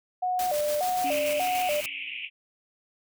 sine tone with vibrato, 659.3 Hz, E5, in tune, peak -24 dBFS, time 0.22-1.81 s, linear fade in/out 10 ms, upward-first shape square, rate 1.7 Hz, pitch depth 180 cents each way
white noise with tremolo, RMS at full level -35 dBFS, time 0.39-1.86 s, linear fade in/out 2 ms, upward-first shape square, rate 6.9 Hz, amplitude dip 35%
pink band-pass noise, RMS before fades -36 dBFS, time 1.03-2.3 s, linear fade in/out 50 ms, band 2200 to 3000 Hz, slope 96 dB/octave
triangle tone with exponential decay, 278.7 Hz, C#4, 9 cents sharp, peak -30 dBFS, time 1.04-2.24 s, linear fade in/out 5 ms, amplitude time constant 260 ms
effects none

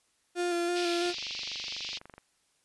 35% pulse tone with vibrato, 348.3 Hz, F4, 5 cents flat, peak -26 dBFS, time 0.35-1.14 s, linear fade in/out 50 ms, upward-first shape square, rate 3 Hz, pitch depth 18 cents each way
white band-pass noise, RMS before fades -38 dBFS, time 0.75-1.99 s, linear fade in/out 20 ms, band 2300 to 5300 Hz, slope 48 dB/octave
click train, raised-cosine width 0.5 ms, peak -32 dBFS, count 28, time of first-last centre 1.06-2.18 s, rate 24.1 Hz
effects white hiss -71 dBFS RMS until 2.64 s + resampled to 24000 Hz

